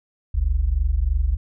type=tone pair together; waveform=sine; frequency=47.06 / 70.2 Hz; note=F#1 / C#2; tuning=+30 / +22 cents; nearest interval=perfect fifth; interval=692 cents; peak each=-20 dBFS; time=0.34-1.37 s; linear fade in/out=10 ms; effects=none